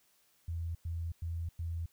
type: tone bursts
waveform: sine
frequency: 83.6 Hz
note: E2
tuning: 25 cents sharp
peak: -34 dBFS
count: 4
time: 0.48-1.86 s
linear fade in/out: 5 ms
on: 270 ms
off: 100 ms
effects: white hiss -70 dBFS RMS until 1.92 s